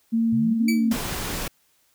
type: tone with vibrato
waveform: sine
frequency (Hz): 226.8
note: A#3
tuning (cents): -47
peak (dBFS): -18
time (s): 0.12-0.94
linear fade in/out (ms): 20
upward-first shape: triangle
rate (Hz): 2.1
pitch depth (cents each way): 14
type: exponential two-way sweep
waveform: sine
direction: up then down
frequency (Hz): 116.54 to 329.6 to 237.7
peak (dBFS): -27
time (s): 0.32-0.97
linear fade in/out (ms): 10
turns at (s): 0.71
type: tone with exponential decay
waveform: sawtooth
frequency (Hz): 2297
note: D7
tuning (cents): -39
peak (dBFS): -19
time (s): 0.68-0.89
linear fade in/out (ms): 5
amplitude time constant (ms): 44
type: noise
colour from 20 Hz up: pink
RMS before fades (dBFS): -29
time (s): 0.91-1.48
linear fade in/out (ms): 5
effects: white hiss -64 dBFS RMS until 1.94 s